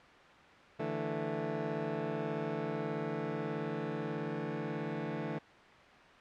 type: chord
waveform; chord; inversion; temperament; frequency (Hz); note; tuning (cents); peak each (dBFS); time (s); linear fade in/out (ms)
15% pulse; D suspended second; none; just; 146.83 / 165.19 / 220.2; D3 / E3 / A3; 0 / +4 / +2; -33; 0.79-5.39; 10
effects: white hiss -55 dBFS RMS until 6.2 s + low-pass 2000 Hz 12 dB/octave